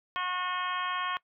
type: harmonic tone with a mistuned harmonic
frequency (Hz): 363.2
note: F#4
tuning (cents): -32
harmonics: 2 / 3 / 4 / 5 / 6 / 7 / 8 / 9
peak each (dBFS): -42 / -32 / -39 / -39 / -43 / -42 / -47 / -39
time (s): 0.16-1.17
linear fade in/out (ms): 0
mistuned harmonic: 9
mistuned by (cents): -37
effects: noise-tail reverb RT60 0.1 s tail -21 dB re dry